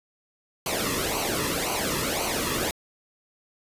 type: noise with flanger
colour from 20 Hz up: pink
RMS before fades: -27 dBFS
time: 0.66-2.71 s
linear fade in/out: 2 ms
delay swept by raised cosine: 0.56 to 1.35 ms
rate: 1.9 Hz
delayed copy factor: -0.75
effects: resampled to 32000 Hz